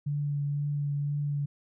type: tone with vibrato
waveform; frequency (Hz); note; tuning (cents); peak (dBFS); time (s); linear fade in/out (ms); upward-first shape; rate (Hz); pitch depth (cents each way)
sine; 144.5; D3; -28; -27; 0.06-1.46; 10; triangle; 2; 17
effects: none